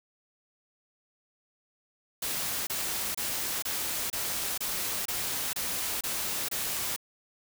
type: noise bursts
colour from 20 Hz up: white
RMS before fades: -32 dBFS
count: 10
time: 2.22-6.963 s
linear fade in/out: 5 ms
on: 450 ms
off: 27 ms
effects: none